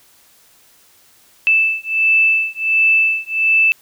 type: beating tone pair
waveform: sine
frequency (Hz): 2637 / 2638.4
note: E7 / E7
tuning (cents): 0 / +1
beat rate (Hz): 1.4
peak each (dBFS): -15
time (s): 1.47-3.72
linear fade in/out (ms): 0
effects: white hiss -51 dBFS RMS until 3.81 s